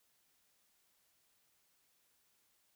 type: silence
effects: white hiss -75 dBFS RMS until 2.75 s